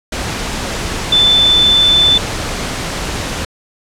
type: tone in noise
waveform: sine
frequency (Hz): 3520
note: A7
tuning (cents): 0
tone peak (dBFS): -7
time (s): 1.12-2.18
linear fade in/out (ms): 5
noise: pink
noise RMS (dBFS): -20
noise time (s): 0.12-3.45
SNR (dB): +10
effects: low-pass 8000 Hz 12 dB/octave